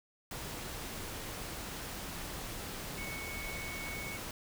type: tone in noise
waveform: sine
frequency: 2217 Hz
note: C#7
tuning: in tune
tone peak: -42 dBFS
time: 2.98-4.17 s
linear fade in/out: 2 ms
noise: pink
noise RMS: -42 dBFS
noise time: 0.31-4.31 s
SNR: -3 dB
effects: none